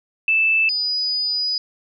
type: tone pair in turn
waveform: sine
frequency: 2637 / 4951 Hz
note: E7 / D#8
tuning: 0 / -9 cents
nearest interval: major seventh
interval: 1091 cents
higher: second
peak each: -14 / -19 dBFS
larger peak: first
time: 0.28-0.69 / 0.69-1.58 s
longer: second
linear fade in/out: 2 ms
effects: none